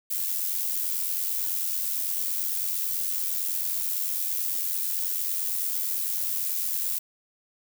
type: noise with amplitude modulation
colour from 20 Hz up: violet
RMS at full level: -26 dBFS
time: 0.1-6.99 s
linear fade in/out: 10 ms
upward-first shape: sine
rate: 89 Hz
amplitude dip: 50%
effects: none